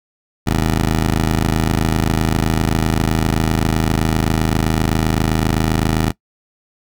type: ring-modulated tone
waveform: 15% pulse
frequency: 79.9 Hz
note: D#2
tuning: 47 cents sharp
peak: -5 dBFS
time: 0.46-6.12 s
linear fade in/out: 20 ms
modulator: 26.1 Hz
effects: noise-tail reverb RT60 0.1 s tail -21 dB re dry